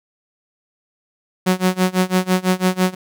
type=tone with tremolo; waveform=sawtooth; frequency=184.5 Hz; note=F#3; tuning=5 cents flat; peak=-8 dBFS; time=1.46-2.95 s; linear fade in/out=10 ms; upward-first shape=sine; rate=6 Hz; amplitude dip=95%; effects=none